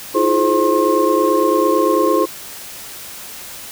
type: tone cluster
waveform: sine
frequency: 321.3 / 350.2 / 424.1 / 524 / 1068 Hz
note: E4 / F4 / G#4 / C5 / C6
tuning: -44 / +5 / +36 / +2 / +35 cents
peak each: -18 dBFS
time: 0.14-2.26 s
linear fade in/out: 20 ms
effects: tanh soft clip ceiling 0 dBFS + white hiss -33 dBFS RMS until 3.71 s